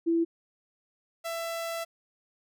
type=tone pair in turn; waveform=sine / sawtooth; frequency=333.3 / 666.6 Hz; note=E4 / E5; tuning=+19 / +19 cents; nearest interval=octave; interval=1200 cents; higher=second; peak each=-22 / -28 dBFS; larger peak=first; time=0.06-0.25 / 1.24-1.85 s; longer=second; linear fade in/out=20 ms; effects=none